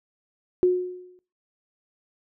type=tone with exponential decay; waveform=sine; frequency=362.6 Hz; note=F#4; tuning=35 cents flat; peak=-13 dBFS; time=0.63-1.19 s; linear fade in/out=0 ms; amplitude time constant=120 ms; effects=noise-tail reverb RT60 0.3 s tail -21 dB re dry